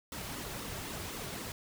pink noise with flanger, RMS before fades -41 dBFS, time 0.12-1.52 s, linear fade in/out 2 ms, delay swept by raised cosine 1.2 to 4.1 ms, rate 3.9 Hz, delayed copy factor -0.65, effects none

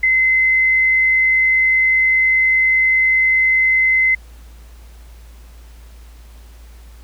sine tone, 2055 Hz, C7, 32 cents flat, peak -11 dBFS, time 0.03-4.15 s, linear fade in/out 5 ms, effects added 57 Hz sine -37 dBFS peak until 7.03 s + pink hiss -50 dBFS RMS until 7.03 s

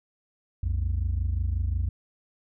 sine tone pair together, 61.74 / 87.31 Hz, B1 / F2, 0 / 0 cents, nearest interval tritone, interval 600 cents, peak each -25 dBFS, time 0.63-1.89 s, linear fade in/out 5 ms, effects tanh soft clip ceiling -20 dBFS

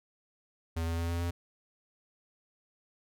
square tone with pitch steps, 82.41 / 83.32 / 84.24 / 85.17 / 86.11 Hz, E2 / E2 / E2 / F2 / F2, 0 / +19 / +38 / -43 / -24 cents, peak -31 dBFS, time 0.76-1.31 s, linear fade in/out 10 ms, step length 110 ms, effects none

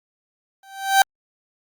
30% pulse tone with exponential growth, 779 Hz, G5, 11 cents flat, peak -6 dBFS, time 0.63-1.02 s, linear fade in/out 2 ms, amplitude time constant 84 ms, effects Opus 48 kbps

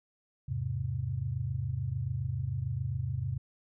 sine chord, E augmented, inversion none, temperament equal, 82.41 / 103.83 / 130.81 Hz, E2 / G#2 / B#2, 0 / 0 / 0 cents, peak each -38 / -35 / -33 dBFS, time 0.48-3.38 s, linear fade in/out 10 ms, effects none

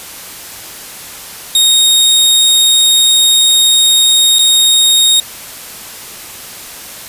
sawtooth tone with dropouts, 3729 Hz, A#7, in tune, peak -3 dBFS, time 1.55-5.2 s, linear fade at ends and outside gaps 2 ms, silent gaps 4.386-4.391 s, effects white hiss -29 dBFS RMS until 7.08 s + resampled to 32000 Hz

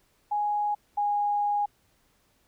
sine tone pair in turn, 830.6 / 823 Hz, G#5 / G#5, 0 / -16 cents, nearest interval unison, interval 16 cents, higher first, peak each -24 / -23 dBFS, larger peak second, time 0.31-0.75 / 0.97-1.66 s, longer second, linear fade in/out 10 ms, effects pink hiss -67 dBFS RMS until 2.47 s

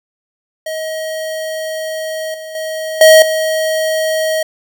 square tone with level steps, 633 Hz, D#5, 30 cents sharp, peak -20 / -27 / -20 / -3 / -14 dBFS, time 0.66-4.43 s, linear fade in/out 5 ms, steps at 2.34 / 2.55 / 3.01 / 3.22 s, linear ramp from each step 2 ms, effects none

